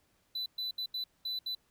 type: tone bursts at uneven times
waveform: triangle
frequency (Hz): 3994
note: B7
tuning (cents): +19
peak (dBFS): -32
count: 6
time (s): 0.35-0.46 / 0.58-0.71 / 0.78-0.86 / 0.94-1.04 / 1.25-1.39 / 1.46-1.55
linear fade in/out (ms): 5
effects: pink hiss -72 dBFS RMS until 1.7 s